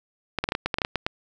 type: clicks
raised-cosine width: 0.3 ms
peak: -8 dBFS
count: 12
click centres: 0.387 / 0.44 / 0.489 / 0.521 / 0.551 / 0.66 / 0.742 / 0.785 / 0.818 / 0.849 / 0.957 / 1.065 s
effects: none